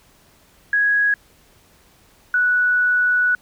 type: tone pair in turn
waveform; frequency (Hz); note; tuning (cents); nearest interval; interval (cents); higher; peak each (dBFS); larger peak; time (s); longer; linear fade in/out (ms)
sine; 1661.2 / 1475.7; G#6 / F#6; 0 / -5; major second; 205; first; -14; neither; 0.73-1.14 / 2.34-3.35; second; 2
effects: pink hiss -54 dBFS RMS until 3.41 s